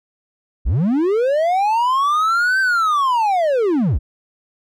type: linear two-way sweep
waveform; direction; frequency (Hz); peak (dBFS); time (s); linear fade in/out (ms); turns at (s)
triangle; up then down; 38.89 to 1568 to 38.89; -12; 0.65-3.99; 20; 2.6
effects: none